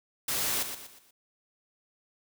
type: noise with echo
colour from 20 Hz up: white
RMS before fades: -30 dBFS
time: 0.28-0.63 s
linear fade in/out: 5 ms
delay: 120 ms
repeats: 4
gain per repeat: -8 dB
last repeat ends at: 1.11 s
effects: none